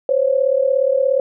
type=tone pair together; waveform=sine; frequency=517.4 / 554.4 Hz; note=C5 / C#5; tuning=-19 / 0 cents; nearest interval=minor second; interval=119 cents; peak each=-16 dBFS; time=0.09-1.2 s; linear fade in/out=2 ms; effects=none